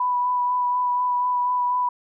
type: tone with vibrato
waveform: sine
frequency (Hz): 988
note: B5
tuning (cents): 0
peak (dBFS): -19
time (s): 0-1.89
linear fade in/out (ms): 5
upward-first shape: sine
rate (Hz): 4.1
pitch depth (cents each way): 14
effects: none